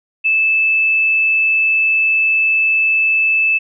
sine tone, 2625 Hz, E7, 8 cents flat, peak -11 dBFS, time 0.24-3.59 s, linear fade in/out 20 ms, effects none

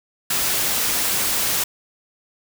white noise, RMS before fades -21 dBFS, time 0.3-1.64 s, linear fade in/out 5 ms, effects none

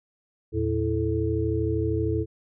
sine tone cluster, 81.3 / 114.2 / 328.3 / 434.4 Hz, E2 / A#2 / E4 / A4, -23 / -35 / -7 / -22 cents, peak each -28 dBFS, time 0.52-2.26 s, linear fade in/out 50 ms, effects none

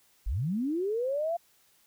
sine linear sweep, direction up, 34.65 to 698.5 Hz, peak -27 dBFS, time 0.26-1.37 s, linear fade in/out 10 ms, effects white hiss -65 dBFS RMS until 1.86 s

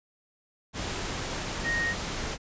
sine tone in noise, 1864.7 Hz, A#6, in tune, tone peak -26 dBFS, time 1.63-1.95 s, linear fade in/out 50 ms, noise pink, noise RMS -33 dBFS, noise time 0.73-2.38 s, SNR +4 dB, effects resampled to 16000 Hz

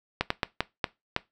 slowing click train, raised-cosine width 0.3 ms, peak -8 dBFS, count 6, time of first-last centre 0.21-1.164 s, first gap 94 ms, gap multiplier 1.36, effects noise-tail reverb RT60 0.2 s tail -19 dB re dry

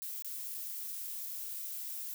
violet noise with dropouts, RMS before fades -41 dBFS, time 0.02-2.14 s, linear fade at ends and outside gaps 0 ms, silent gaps 0.223-0.246 / 0.544-0.548 s, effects none

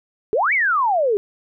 sine exponential two-way sweep, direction up then down, 392 to 2337 to 392 Hz, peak -15 dBFS, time 0.33-1.17 s, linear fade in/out 0 ms, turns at 0.53 s, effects none

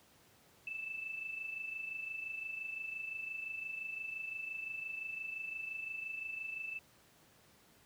sine tone with amplitude modulation, 2637 Hz, E7, in tune, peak -37 dBFS, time 0.67-6.79 s, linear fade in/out 2 ms, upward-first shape sine, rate 25.8 Hz, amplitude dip 60%, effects pink hiss -65 dBFS RMS until 7.85 s + high-pass 80 Hz 12 dB/octave

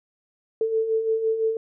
sine beating tone pair, 440 / 445.9 Hz, A4 / A4, 0 / +23 cents, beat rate 5.9 Hz, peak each -29 / -21 dBFS, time 0.61-1.57 s, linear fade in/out 2 ms, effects none

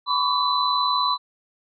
sine tone cluster, 997 / 1106 / 1146 / 3997 Hz, B5 / C#6 / D6 / B7, +16 / -4 / -43 / +20 cents, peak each -23 / -29 / -24 / -24 dBFS, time 0.06-1.18 s, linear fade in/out 50 ms, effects none

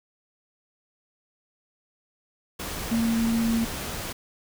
sine tone in noise, 228.6 Hz, A#3, 34 cents flat, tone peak -21 dBFS, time 2.91-3.65 s, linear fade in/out 10 ms, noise pink, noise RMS -33 dBFS, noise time 2.59-4.13 s, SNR +9 dB, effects none

